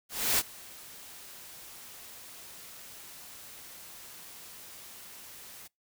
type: noise with ADSR envelope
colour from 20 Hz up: white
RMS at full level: -25 dBFS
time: 0.09-5.68 s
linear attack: 290 ms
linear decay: 44 ms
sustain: -23 dB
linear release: 15 ms
effects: noise-tail reverb RT60 0.2 s tail -26 dB re dry